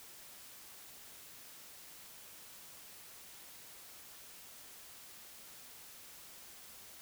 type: silence
effects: white hiss -54 dBFS RMS until 7.01 s